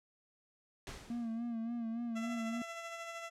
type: noise with exponential decay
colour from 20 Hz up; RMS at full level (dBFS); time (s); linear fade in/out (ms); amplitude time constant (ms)
pink; -44; 0.87-1.56; 1; 150
type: tone with vibrato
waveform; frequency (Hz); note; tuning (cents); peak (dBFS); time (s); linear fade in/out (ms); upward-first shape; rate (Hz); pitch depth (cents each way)
triangle; 231.5; A#3; -12; -34; 1.1-2.62; 2; sine; 3.5; 54
type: tone with tremolo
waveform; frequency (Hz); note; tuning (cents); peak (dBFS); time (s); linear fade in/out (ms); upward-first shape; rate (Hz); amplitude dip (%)
15% pulse; 671; E5; +31; -35; 2.15-3.3; 20; sine; 13; 35
effects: low-pass 8000 Hz 12 dB/octave